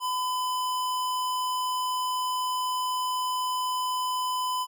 square tone, 1008 Hz, B5, 35 cents sharp, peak -27 dBFS, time 0-4.67 s, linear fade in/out 50 ms, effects none

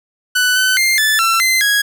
sawtooth tone with pitch steps, 1492 / 1514 / 2105 / 1745 / 1345 / 2066 / 1657 Hz, F#6 / F#6 / C7 / A6 / E6 / C7 / G#6, +14 / +39 / +10 / -15 / +34 / -22 / -4 cents, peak -8 dBFS, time 0.35-1.82 s, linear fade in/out 10 ms, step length 210 ms, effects none

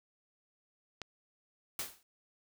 click, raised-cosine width 0.2 ms, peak -23 dBFS, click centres 1.017 s
white noise with exponential decay, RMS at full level -34 dBFS, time 1.79-2.03 s, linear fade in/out 2 ms, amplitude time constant 51 ms
effects none

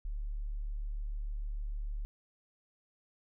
sine tone, 36.58 Hz, D1, 6 cents flat, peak -34 dBFS, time 0.05-2.05 s, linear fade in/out 0 ms, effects none

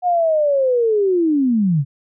sine linear sweep, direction down, 730 to 129.6 Hz, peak -13 dBFS, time 0.02-1.85 s, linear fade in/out 50 ms, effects none

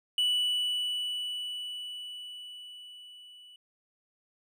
triangle tone with level ramp, 2960 Hz, F#7, in tune, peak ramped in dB -22 to -49 dBFS, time 0.18-3.56 s, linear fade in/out 2 ms, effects none

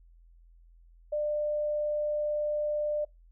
sine tone, 597 Hz, D5, 28 cents sharp, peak -27 dBFS, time 1.12-3.05 s, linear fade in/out 10 ms, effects noise-tail reverb RT60 0.2 s tail -24 dB re dry + added 42 Hz sine -54 dBFS peak until 3.31 s

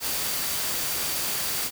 sine tone in noise, 4633 Hz, D8, 24 cents flat, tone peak -38 dBFS, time 0-1.71 s, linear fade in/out 50 ms, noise white, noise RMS -28 dBFS, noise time 0-1.71 s, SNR -13 dB, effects none

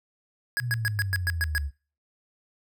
square tone bursts, 1661.2 Hz, G#6, in tune, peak -24 dBFS, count 8, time 0.57-1.58 s, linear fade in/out 0 ms, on 30 ms, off 110 ms
sine exponential sweep, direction down, 126.6 to 68.9 Hz, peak -27 dBFS, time 0.59-1.71 s, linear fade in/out 50 ms
effects noise-tail reverb RT60 0.4 s tail -25 dB re dry

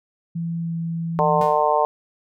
sine tone with pitch glide, 167.5 to 166.15 Hz, E3 to E3, +28 to +14 cents, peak -23 dBFS, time 0.35-1.43 s, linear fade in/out 10 ms, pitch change -14 cents, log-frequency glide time 0.6-0.75 s
harmonic tone, 150.5 Hz, D3, 43 cents sharp, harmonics 3 / 4 / 5 / 6 / 7, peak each -24 / -21 / -22 / -21 / -23 dBFS, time 1.19-1.85 s, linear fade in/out 0 ms
square tone with exponential decay, 164.81 Hz, E3, in tune, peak -25 dBFS, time 1.41-1.72 s, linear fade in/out 2 ms, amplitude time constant 67 ms
effects none

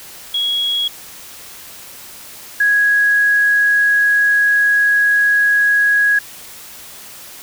sine tone pair in turn, 3322 / 1661 Hz, G#7 / G#6, 0 / 0 cents, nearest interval octave, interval 1200 cents, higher first, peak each -15 / -10 dBFS, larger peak second, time 0.34-0.88 / 2.6-6.19 s, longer second, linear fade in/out 5 ms, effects white hiss -36 dBFS RMS until 7.42 s

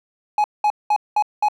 triangle tone bursts, 840 Hz, G#5, 19 cents sharp, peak -12 dBFS, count 5, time 0.38-1.485 s, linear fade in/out 2 ms, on 61 ms, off 200 ms, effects none

